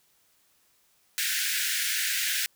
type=high-pass noise; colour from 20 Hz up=pink; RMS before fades=-28 dBFS; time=1.18-2.46 s; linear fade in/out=0 ms; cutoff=1500 Hz; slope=96 dB/octave; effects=white hiss -66 dBFS RMS until 2.55 s